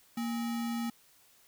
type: tone with sample-and-hold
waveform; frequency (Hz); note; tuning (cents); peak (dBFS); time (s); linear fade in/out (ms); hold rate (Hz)
sine; 233.1; A#3; 0; -31; 0.17-0.9; 5; 1050
effects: white hiss -63 dBFS RMS until 1.47 s